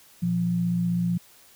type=tone pair together; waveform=sine; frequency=118.81 / 174.61 Hz; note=A#2 / F3; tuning=+33 / 0 cents; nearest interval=perfect fifth; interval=667 cents; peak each=-31 / -22 dBFS; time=0.22-1.18 s; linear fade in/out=10 ms; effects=white hiss -54 dBFS RMS until 1.55 s